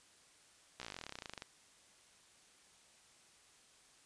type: slowing click train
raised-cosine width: 0.2 ms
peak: -27 dBFS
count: 24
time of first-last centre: 0.8-1.421 s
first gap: 15 ms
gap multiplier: 1.05
effects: white hiss -65 dBFS RMS until 4.05 s + resampled to 22050 Hz